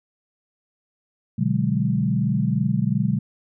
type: chord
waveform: sine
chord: G# half-diminished seventh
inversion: first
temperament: equal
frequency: 123.47 / 146.83 / 185 / 207.7 Hz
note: B2 / D3 / F#3 / G#3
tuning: 0 / 0 / 0 / 0 cents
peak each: -24 dBFS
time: 1.38-3.19 s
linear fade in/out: 10 ms
effects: none